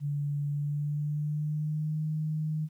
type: tone with pitch glide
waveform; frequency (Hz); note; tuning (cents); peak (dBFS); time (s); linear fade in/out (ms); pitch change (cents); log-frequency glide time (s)
sine; 144.5 to 154.87; D3 to D#3; -28 to -8; -28; 0-2.69; 50; +120; 0.48-2.02
effects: 11-bit